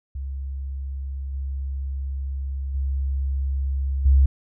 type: tone with level steps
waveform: sine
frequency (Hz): 67.8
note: C#2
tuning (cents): -38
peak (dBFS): -27 / -25 / -21 / -11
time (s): 0.15-4.26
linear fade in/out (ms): 5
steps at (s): 1.33 / 2.74 / 4.05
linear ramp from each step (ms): 10
effects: tanh soft clip ceiling -7 dBFS